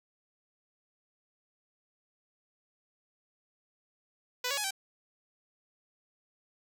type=tone with pitch steps; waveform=5% pulse; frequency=496.8 / 560 / 840 / 777 Hz; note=B4 / C#5 / G#5 / G5; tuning=+10 / +18 / +19 / -16 cents; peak=-19 dBFS; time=4.44-4.708 s; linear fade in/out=5 ms; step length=67 ms; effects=none